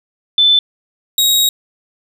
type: tone pair in turn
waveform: sine / sawtooth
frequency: 3520 / 3794 Hz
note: A7 / A#7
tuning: 0 / +30 cents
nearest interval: minor second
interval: 130 cents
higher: second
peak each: -7 dBFS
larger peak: neither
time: 0.38-0.59 / 1.18-1.49 s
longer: second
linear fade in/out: 2 ms
effects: none